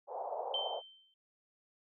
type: band-pass noise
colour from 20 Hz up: white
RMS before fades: -40 dBFS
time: 0.07-0.82 s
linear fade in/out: 50 ms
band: 490 to 860 Hz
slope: 48 dB/octave
type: tone with exponential decay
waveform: sine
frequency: 3107 Hz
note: G7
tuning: 16 cents flat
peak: -31 dBFS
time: 0.54-1.14 s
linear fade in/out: 2 ms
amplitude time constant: 130 ms
effects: none